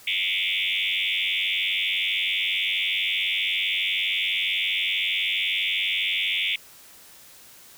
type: tone with frequency modulation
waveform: sine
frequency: 2848 Hz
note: F7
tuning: 33 cents sharp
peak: -22 dBFS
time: 0.07-6.56 s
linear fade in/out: 5 ms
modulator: 92.3 Hz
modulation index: 7.8
effects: white hiss -49 dBFS RMS until 7.77 s